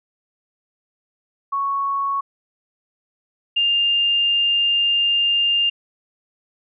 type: tone pair in turn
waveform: sine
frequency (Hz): 1108.7 / 2804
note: C#6 / F7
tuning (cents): 0 / +6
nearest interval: octave + major third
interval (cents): 1606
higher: second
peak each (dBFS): -19 / -15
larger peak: second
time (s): 1.52-2.21 / 3.56-5.7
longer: second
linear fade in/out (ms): 10
effects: none